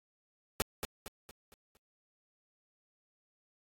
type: noise with echo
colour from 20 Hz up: pink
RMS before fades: -30 dBFS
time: 0.6-0.62 s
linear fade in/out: 0 ms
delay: 230 ms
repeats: 5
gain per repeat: -7 dB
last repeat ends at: 1.77 s
effects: AAC 64 kbps